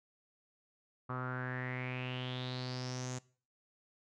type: tone with low-pass filter sweep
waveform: sawtooth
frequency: 126.8 Hz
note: B2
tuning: 46 cents sharp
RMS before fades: -40 dBFS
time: 1.09-3.19 s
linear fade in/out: 10 ms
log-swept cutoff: 1200 to 7000 Hz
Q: 6.8
effects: noise-tail reverb RT60 0.4 s tail -20 dB re dry

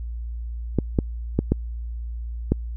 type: clicks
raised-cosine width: 3 ms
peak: -5 dBFS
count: 5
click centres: 0.787 / 0.988 / 1.39 / 1.52 / 2.52 s
effects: added 58 Hz sine -28 dBFS peak until 2.76 s

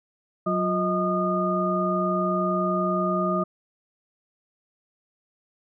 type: tone cluster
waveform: sine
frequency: 184.6 / 354.7 / 629 / 1224 Hz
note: F#3 / F4 / D#5 / D#6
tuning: -4 / +27 / +19 / -29 cents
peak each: -26 / -29 / -27 / -26 dBFS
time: 0.46-3.44 s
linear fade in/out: 10 ms
effects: none

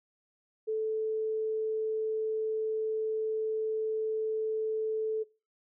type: tone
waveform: sine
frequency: 437.5 Hz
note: A4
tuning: 10 cents flat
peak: -28 dBFS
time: 0.67-5.24 s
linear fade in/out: 20 ms
effects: noise-tail reverb RT60 0.3 s tail -20 dB re dry

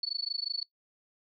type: tone with amplitude modulation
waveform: sine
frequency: 4440 Hz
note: C#8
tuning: 2 cents sharp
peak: -27 dBFS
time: 0.03-0.63 s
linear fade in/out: 2 ms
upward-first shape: sine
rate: 25.5 Hz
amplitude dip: 100%
effects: noise-tail reverb RT60 0.1 s tail -21 dB re dry

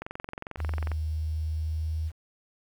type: click train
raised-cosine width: 0.5 ms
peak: -21 dBFS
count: 21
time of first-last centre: 0.02-0.917 s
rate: 22.3 Hz
type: tone with pitch glide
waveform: sine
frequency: 77.8 to 79.21 Hz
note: D#2 to D#2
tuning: 0 to +32 cents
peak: -27 dBFS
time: 0.57-2.12 s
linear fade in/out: 50 ms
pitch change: +32 cents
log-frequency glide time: 0.82-1.95 s
effects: 9-bit

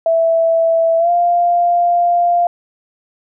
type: tone with pitch glide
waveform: sine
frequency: 659.3 to 697.3 Hz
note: E5 to F5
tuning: 0 to -3 cents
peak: -10 dBFS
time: 0.06-2.47 s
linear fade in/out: 2 ms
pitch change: +97 cents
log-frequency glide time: 0.98-1.1 s
effects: none

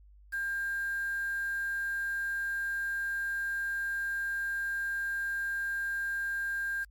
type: tone with quantisation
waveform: sine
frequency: 1600 Hz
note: G6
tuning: 35 cents sharp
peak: -30 dBFS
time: 0.32-6.85 s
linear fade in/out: 20 ms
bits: 8
effects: added 50 Hz sine -53 dBFS peak until 6.9 s + MP3 96 kbps

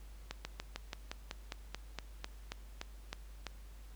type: slowing click train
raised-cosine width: 0.2 ms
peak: -22 dBFS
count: 15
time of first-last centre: 0.31-3.467 s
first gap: 140 ms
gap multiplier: 1.07
effects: added 50 Hz sine -49 dBFS peak until 3.95 s + pink hiss -63 dBFS RMS until 3.95 s

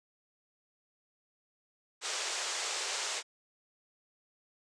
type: band-pass noise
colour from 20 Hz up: white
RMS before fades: -36 dBFS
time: 2.01-3.23 s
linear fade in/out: 50 ms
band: 380 to 8000 Hz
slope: 48 dB/octave
effects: none

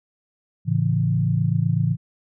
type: chord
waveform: sine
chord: A major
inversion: none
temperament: equal with one note detuned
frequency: 110 / 138.59 / 166.15 Hz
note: A2 / C#3 / E3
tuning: 0 / 0 / +14 cents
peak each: -22 dBFS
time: 0.65-1.97 s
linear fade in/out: 50 ms
effects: none

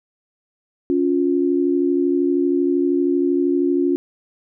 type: tone pair together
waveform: sine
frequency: 280 / 352.8 Hz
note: C#4 / F4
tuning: +18 / +18 cents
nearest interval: major third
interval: 400 cents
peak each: -18 dBFS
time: 0.9-3.96 s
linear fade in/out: 0 ms
effects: none

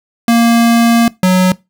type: tone pair in turn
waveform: square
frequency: 232.9 / 184.47 Hz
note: A#3 / F#3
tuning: -1 / -5 cents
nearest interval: major third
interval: 404 cents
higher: first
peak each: -7 dBFS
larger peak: neither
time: 0.28-1.08 / 1.23-1.52 s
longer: first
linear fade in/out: 2 ms
effects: noise-tail reverb RT60 0.2 s tail -20 dB re dry

